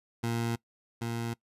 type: tone with echo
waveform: 20% pulse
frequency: 116.54 Hz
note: A#2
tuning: in tune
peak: -24 dBFS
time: 0.23-0.56 s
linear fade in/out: 10 ms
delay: 780 ms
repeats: 1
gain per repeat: -3 dB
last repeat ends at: 1.34 s
effects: noise-tail reverb RT60 0.1 s tail -22 dB re dry + resampled to 32000 Hz